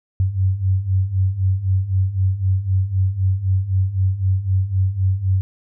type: beating tone pair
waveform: sine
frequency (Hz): 92.5 / 96.4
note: F#2 / G2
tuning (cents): 0 / -28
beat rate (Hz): 3.9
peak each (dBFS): -21 / -17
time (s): 0.2-5.41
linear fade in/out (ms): 0
effects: none